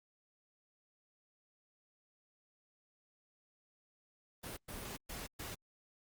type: noise bursts at uneven times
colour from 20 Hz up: pink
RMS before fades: -45 dBFS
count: 4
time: 4.43-4.57 / 4.68-4.97 / 5.09-5.27 / 5.39-5.55 s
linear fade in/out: 10 ms
effects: Opus 32 kbps